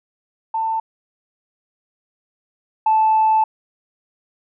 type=tone pair in turn; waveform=sine; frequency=892 / 875.2 Hz; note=A5 / A5; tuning=+23 / -9 cents; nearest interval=unison; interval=32 cents; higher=first; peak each=-18 / -11 dBFS; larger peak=second; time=0.54-0.8 / 2.86-3.44 s; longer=second; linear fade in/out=5 ms; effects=tanh soft clip ceiling -8 dBFS